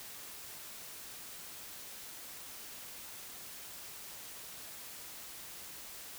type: silence
effects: white hiss -48 dBFS RMS until 6.18 s